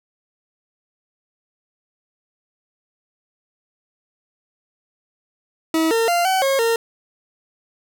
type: tone with pitch steps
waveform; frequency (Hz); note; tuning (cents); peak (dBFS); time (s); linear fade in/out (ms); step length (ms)
40% pulse; 321.9 / 455.8 / 694 / 758 / 543 / 459.2; E4 / A#4 / F5 / F#5 / C#5 / A#4; -41 / -39 / -11 / +42 / -36 / -26; -15; 5.74-6.76; 2; 170
effects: none